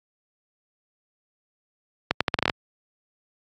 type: accelerating click train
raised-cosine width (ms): 0.3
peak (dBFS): -3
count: 9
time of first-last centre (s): 2.11-2.498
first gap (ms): 96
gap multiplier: 0.79
effects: high-pass 80 Hz 12 dB/octave + AAC 48 kbps